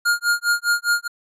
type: tone with tremolo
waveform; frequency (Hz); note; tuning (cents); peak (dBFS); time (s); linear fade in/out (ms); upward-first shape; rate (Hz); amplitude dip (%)
square; 1416; F6; +23; -15; 0.05-1.08; 10; sine; 4.9; 100
effects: resampled to 32000 Hz